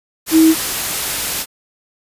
sine tone in noise, 320.7 Hz, E4, 48 cents flat, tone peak -6 dBFS, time 0.31-0.55 s, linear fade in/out 50 ms, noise white, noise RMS -20 dBFS, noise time 0.26-1.46 s, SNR +11 dB, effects resampled to 32000 Hz

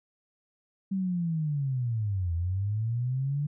sine linear two-way sweep, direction down then up, 196 to 82.5 to 148.5 Hz, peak -26 dBFS, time 0.91-3.47 s, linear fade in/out 10 ms, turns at 2.34 s, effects none

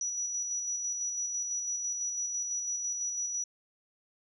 sine tone with tremolo, 5870 Hz, F#8, 15 cents flat, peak -30 dBFS, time 0.01-3.44 s, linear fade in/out 2 ms, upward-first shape square, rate 6 Hz, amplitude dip 30%, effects none

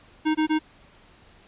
square tone bursts, 311.1 Hz, D#4, in tune, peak -20 dBFS, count 3, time 0.25-0.592 s, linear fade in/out 20 ms, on 100 ms, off 21 ms, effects pink hiss -54 dBFS RMS until 1.47 s + resampled to 8000 Hz

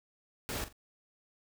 pink noise with echo, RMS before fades -37 dBFS, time 0.49-0.64 s, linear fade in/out 0 ms, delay 43 ms, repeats 2, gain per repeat -12 dB, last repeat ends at 0.726 s, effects none

